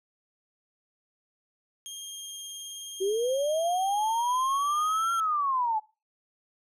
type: tone with vibrato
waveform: 20% pulse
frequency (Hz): 3219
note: G7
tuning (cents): +45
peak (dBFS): -32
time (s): 1.86-5.2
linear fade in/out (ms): 0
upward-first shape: square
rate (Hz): 19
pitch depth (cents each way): 10
type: linear two-way sweep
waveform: sine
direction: up then down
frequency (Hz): 370 to 1376 to 841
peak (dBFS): -24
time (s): 3-5.8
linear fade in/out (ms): 20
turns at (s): 5.13
effects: noise-tail reverb RT60 0.3 s tail -22 dB re dry